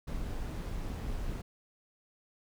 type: noise with amplitude modulation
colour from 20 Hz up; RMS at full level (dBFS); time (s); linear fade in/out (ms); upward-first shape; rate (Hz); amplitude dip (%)
brown; -35; 0.07-1.42; 10; sine; 182; 30
effects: none